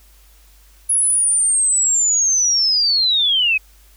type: linear sweep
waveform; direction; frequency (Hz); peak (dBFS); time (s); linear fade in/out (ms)
sine; down; 10548 to 2489; -13; 0.89-3.58; 10
effects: added 50 Hz sine -47 dBFS peak until 3.96 s + white hiss -53 dBFS RMS until 3.96 s